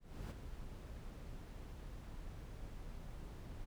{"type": "noise with ADSR envelope", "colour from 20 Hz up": "brown", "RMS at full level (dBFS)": -42, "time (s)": [0, 3.66], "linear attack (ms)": 310, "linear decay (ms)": 11, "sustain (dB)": -7, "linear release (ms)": 25, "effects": []}